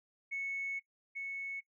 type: tone pair in turn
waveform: sine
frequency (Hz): 2206 / 2206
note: C#7 / C#7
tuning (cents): -9 / -9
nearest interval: unison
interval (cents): 0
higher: neither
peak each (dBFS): -34 / -37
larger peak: first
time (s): 0.31-0.8 / 1.15-1.61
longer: first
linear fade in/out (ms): 20
effects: noise-tail reverb RT60 0.1 s tail -21 dB re dry + tanh soft clip ceiling -30 dBFS